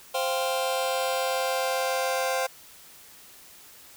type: chord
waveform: sawtooth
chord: C suspended fourth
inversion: none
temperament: just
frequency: 523.3 / 697.7 / 784.9 Hz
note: C5 / F5 / G5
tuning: 0 / -2 / +2 cents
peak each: -23 / -27 / -27 dBFS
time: 0.14-2.47 s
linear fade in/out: 10 ms
effects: white hiss -50 dBFS RMS until 3.96 s